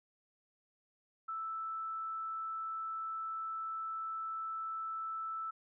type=tone; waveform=sine; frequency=1318.5 Hz; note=E6; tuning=in tune; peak=-37 dBFS; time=1.28-5.51 s; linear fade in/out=10 ms; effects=none